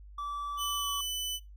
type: tone with pitch glide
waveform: triangle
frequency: 1157 to 1135.2 Hz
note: D6 to C#6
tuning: -26 to +41 cents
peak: -32 dBFS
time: 0.18-1.01 s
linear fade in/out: 5 ms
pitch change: -33 cents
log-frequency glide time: 0.77-0.88 s
type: tone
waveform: sawtooth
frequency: 3000 Hz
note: F#7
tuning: 23 cents sharp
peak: -29 dBFS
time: 0.57-1.4 s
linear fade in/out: 50 ms
effects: noise-tail reverb RT60 0.2 s tail -18 dB re dry + added 50 Hz sine -47 dBFS peak until 1.56 s